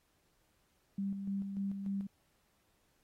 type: tone with tremolo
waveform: sine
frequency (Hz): 197.1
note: G3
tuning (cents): +10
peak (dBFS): -33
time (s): 0.98-2.07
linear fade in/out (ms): 5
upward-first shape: square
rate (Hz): 3.4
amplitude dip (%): 45
effects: pink hiss -75 dBFS RMS until 3.03 s + AAC 48 kbps